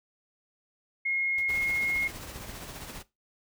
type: tone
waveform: sine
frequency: 2153 Hz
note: C7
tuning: 49 cents sharp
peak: -26 dBFS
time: 1.05-2.08 s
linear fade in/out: 10 ms
type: noise with exponential decay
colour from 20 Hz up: pink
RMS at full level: -44 dBFS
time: 1.38-1.52 s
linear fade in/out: 2 ms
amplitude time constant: 29 ms
type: noise with tremolo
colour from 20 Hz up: pink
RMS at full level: -40 dBFS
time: 1.48-3.03 s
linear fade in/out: 20 ms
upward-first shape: triangle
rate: 15 Hz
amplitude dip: 45%
effects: noise-tail reverb RT60 0.2 s tail -17 dB re dry